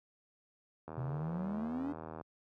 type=click train; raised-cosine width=1 ms; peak=-30 dBFS; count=107; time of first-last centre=0.88-2.212 s; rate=79.6 Hz
type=exponential sweep; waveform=triangle; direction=up; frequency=123.47 to 293.7 Hz; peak=-33 dBFS; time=0.97-1.93 s; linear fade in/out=10 ms
effects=high-pass 80 Hz 12 dB/octave